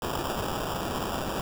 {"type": "noise with sample-and-hold", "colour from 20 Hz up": "violet", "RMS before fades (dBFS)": -31, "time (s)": [0.02, 1.41], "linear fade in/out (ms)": 2, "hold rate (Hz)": 2100, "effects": []}